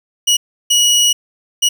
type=tone bursts at uneven times; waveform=25% pulse; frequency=2915 Hz; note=F#7; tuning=26 cents flat; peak=-6 dBFS; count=3; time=0.27-0.37 / 0.7-1.13 / 1.62-1.69 s; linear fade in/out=10 ms; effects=none